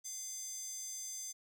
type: tone with high-pass filter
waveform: square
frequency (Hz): 694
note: F5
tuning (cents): -11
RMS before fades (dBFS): -44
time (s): 0.04-1.33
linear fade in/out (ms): 20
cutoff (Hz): 6500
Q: 5.2
effects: none